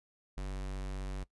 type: tone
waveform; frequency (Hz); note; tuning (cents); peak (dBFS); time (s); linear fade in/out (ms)
square; 47.84; G1; -41; -37; 0.37-1.24; 10
effects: noise-tail reverb RT60 0.1 s tail -19 dB re dry + resampled to 24000 Hz

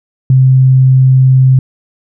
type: tone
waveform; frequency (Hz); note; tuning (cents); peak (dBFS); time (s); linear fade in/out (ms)
sine; 130.81; C3; 0; -3; 0.3-1.59; 2
effects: none

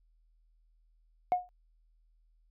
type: tone with exponential decay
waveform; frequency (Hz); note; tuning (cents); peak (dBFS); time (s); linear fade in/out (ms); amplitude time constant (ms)
sine; 722; F#5; -43; -19; 1.32-1.49; 0; 36
effects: tanh soft clip ceiling -20 dBFS + added 40 Hz sine -64 dBFS peak until 2.5 s

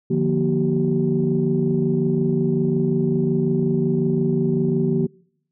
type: tone cluster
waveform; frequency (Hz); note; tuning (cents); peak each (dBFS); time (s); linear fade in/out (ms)
sine; 150.1 / 175.6 / 237.1 / 383; D3 / F3 / A#3 / G4; +38 / +10 / +30 / -40; -22; 0.1-5.07; 10
effects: noise-tail reverb RT60 0.7 s tail -26 dB re dry + tanh soft clip ceiling -8 dBFS

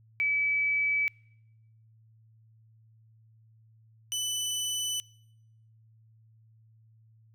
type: tone pair in turn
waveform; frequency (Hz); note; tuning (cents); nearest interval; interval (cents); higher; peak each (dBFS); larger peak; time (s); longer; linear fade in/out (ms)
sine / 20% pulse; 2294 / 2993; D7 / F#7; -41 / +19; perfect fourth; 460; second; -24; neither; 0.2-1.08 / 4.12-5; neither; 0
effects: noise-tail reverb RT60 0.9 s tail -26 dB re dry + added 111 Hz sine -57 dBFS peak until 7.34 s

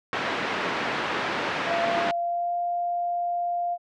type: band-pass noise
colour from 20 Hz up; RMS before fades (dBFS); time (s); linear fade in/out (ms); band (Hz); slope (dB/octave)
white; -28; 0.13-2.11; 0; 180 to 1900; 12
type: tone with pitch glide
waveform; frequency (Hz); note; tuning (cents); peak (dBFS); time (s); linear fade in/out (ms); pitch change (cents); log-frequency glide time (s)
sine; 680 to 699.1; F5 to F5; -46 to +2; -24; 1.66-3.78; 50; +48; 1.82-2.53
effects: low-pass 5000 Hz 12 dB/octave

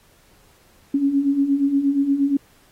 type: beating tone pair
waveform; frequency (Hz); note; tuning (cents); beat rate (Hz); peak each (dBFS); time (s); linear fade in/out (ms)
sine; 272.6 / 281.1; C#4 / C#4; -29 / +24; 8.5; -23 / -17; 0.94-2.37; 5
effects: pink hiss -56 dBFS RMS until 2.71 s + AAC 48 kbps

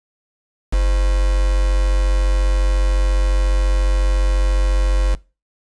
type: tone with quantisation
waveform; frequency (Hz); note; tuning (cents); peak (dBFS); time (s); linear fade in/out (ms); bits
sine; 47.17; F#1; +34; -12; 0.72-5.16; 20; 4
effects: noise-tail reverb RT60 0.3 s tail -22 dB re dry + resampled to 22050 Hz

